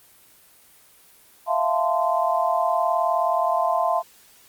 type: chord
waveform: sine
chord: F major seventh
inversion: third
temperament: equal with one note detuned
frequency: 659.3 / 698.5 / 880 / 1036.3 Hz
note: E5 / F5 / A5 / C6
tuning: 0 / 0 / 0 / -17 cents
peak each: -24 / -23 / -27 / -24 dBFS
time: 1.46-4.03 s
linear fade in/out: 50 ms
effects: white hiss -53 dBFS RMS until 4.48 s + Opus 24 kbps